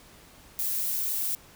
violet noise, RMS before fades -29 dBFS, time 0.59-1.35 s, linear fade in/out 0 ms, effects pink hiss -53 dBFS RMS until 1.55 s

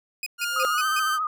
sawtooth tone bursts, 2500 Hz, D#7, 8 cents sharp, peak -24 dBFS, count 5, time 0.23-0.995 s, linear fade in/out 2 ms, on 33 ms, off 150 ms
sawtooth tone with pitch glide, 1412 to 1548.7 Hz, F6 to G6, +19 to -21 cents, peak -22 dBFS, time 0.38-1.19 s, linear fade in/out 50 ms, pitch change +160 cents, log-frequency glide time 0.72-0.86 s
triangle tone with exponential growth, 522 Hz, C5, 4 cents flat, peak -19 dBFS, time 0.48-0.65 s, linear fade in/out 0 ms, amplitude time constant 35 ms
sine tone with vibrato, 1244.5 Hz, D#6, in tune, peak -23 dBFS, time 0.56-1.27 s, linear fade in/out 2 ms, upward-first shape sine, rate 14 Hz, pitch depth 50 cents each way
effects none

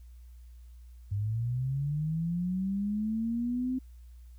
sine linear sweep, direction up, 98 to 260.3 Hz, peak -28 dBFS, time 1.11-3.79 s, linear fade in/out 10 ms, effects added 60 Hz sine -47 dBFS peak until 4.38 s + white hiss -71 dBFS RMS until 4.38 s

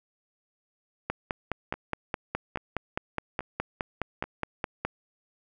two click trains, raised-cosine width 0.5 ms, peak -13 / -24 dBFS, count 19 / 4, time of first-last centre 1.1-4.85 / 1.74-4.24 s, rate 4.8 / 1.2 Hz, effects none

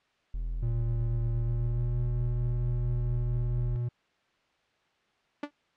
triangle tone, 41.69 Hz, E1, 20 cents sharp, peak -28 dBFS, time 0.34-3.76 s, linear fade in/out 0 ms
triangle tone with pitch glide, 116.54 to 120.65 Hz, A#2 to B2, 0 to -40 cents, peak -26 dBFS, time 0.62-3.89 s, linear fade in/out 10 ms, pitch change +60 cents, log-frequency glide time 1.34-2.01 s
sawtooth tone with exponential decay, 291.6 Hz, D4, 12 cents flat, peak -24 dBFS, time 5.43-5.51 s, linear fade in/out 5 ms, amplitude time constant 16 ms
effects white hiss -69 dBFS RMS until 5.76 s + low-pass 3000 Hz 12 dB/octave

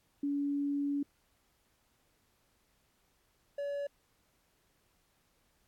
sine / triangle tone pair in turn, 284.5 / 569 Hz, C#4 / C#5, +45 / +45 cents, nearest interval octave, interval 1200 cents, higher second, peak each -30 / -32 dBFS, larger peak first, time 0.23-1.03 / 3.58-3.87 s, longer first, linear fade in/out 5 ms, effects pink hiss -73 dBFS RMS until 5.67 s + AAC 64 kbps

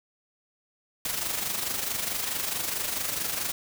white noise with amplitude modulation, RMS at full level -28 dBFS, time 1.05-3.52 s, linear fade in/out 2 ms, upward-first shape sine, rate 24.6 Hz, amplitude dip 55%, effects none

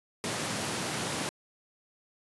pink high-pass noise, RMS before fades -33 dBFS, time 0.24-1.29 s, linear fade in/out 0 ms, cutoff 120 Hz, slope 24 dB/octave, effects resampled to 24000 Hz

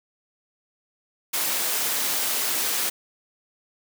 white high-pass noise, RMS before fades -25 dBFS, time 1.33-2.9 s, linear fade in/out 10 ms, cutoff 270 Hz, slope 12 dB/octave, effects none

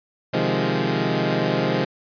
15% pulse chord, F minor seventh, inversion second, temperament equal, 130.81 / 155.56 / 174.61 / 207.7 Hz, C3 / Eb3 / F3 / Ab3, 0 / 0 / 0 / 0 cents, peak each -19 dBFS, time 0.33-1.85 s, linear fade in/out 10 ms, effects resampled to 11025 Hz

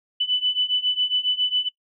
sine beating tone pair, 2987 / 2994.3 Hz, F#7 / F#7, +16 / +20 cents, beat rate 7.3 Hz, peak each -24 / -22 dBFS, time 0.2-1.69 s, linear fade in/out 10 ms, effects noise-tail reverb RT60 0.1 s tail -22 dB re dry

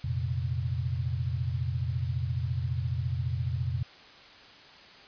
sine chord, F suspended fourth, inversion none, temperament just, 87.31 / 116.41 / 130.96 Hz, F2 / Bb2 / C3, 0 / -2 / +2 cents, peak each -32 dBFS, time 0.04-3.83 s, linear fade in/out 5 ms, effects white hiss -51 dBFS RMS until 5.07 s + resampled to 11025 Hz

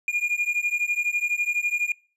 triangle beating tone pair, 2420 / 2432 Hz, D#7 / D#7, -49 / -40 cents, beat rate 12 Hz, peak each -24 dBFS, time 0.08-1.92 s, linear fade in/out 2 ms, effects noise-tail reverb RT60 0.4 s tail -25 dB re dry + resampled to 32000 Hz

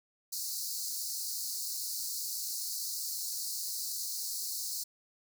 pink high-pass noise, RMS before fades -37 dBFS, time 0.32-4.84 s, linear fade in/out 10 ms, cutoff 4200 Hz, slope 96 dB/octave, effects none

